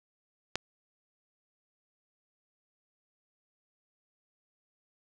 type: click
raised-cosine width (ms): 0.2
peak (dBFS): -12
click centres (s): 0.556
effects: none